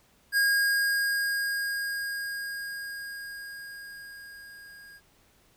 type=tone with level ramp; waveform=square; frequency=1629 Hz; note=G#6; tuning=34 cents flat; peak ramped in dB=-21 to -48 dBFS; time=0.32-5.01 s; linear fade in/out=50 ms; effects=pink hiss -63 dBFS RMS until 5.56 s